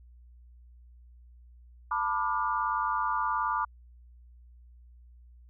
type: chord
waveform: sine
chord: B half-diminished seventh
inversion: third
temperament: just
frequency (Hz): 889 / 987.8 / 1185.3 / 1422.4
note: A5 / B5 / D6 / F6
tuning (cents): +18 / 0 / +16 / +31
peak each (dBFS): -33 / -31 / -30 / -36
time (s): 1.91-3.65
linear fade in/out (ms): 5
effects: added 60 Hz sine -51 dBFS peak until 5.49 s